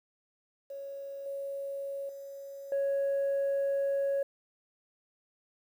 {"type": "tone with level steps", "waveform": "sine", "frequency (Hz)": 554.4, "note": "C#5", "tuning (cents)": 0, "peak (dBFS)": [-38, -34, -41, -25], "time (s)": [0.7, 4.23], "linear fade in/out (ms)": 5, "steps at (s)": [1.26, 2.09, 2.72], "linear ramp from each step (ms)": 2, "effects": ["tanh soft clip ceiling -25 dBFS", "10-bit"]}